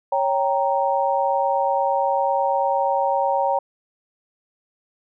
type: chord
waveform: sine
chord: G diminished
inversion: second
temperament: equal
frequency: 554.4 / 784 / 932.3 Hz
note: Db5 / G5 / Bb5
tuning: 0 / 0 / 0 cents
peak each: -22 dBFS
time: 0.12-3.59 s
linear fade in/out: 5 ms
effects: none